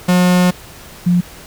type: tone pair in turn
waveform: 45% pulse / sine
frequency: 180 / 176.81 Hz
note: F#3 / F3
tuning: -47 / +22 cents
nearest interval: unison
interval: 31 cents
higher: first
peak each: -9 dBFS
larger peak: neither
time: 0.08-0.51 / 1.06-1.21 s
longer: first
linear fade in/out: 10 ms
effects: pink hiss -37 dBFS RMS until 1.46 s